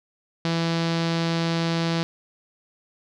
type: tone with low-pass filter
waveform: sawtooth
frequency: 166.3 Hz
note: E3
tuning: 16 cents sharp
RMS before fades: -24 dBFS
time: 0.45-2.03 s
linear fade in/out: 0 ms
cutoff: 4500 Hz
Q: 2.3
effects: none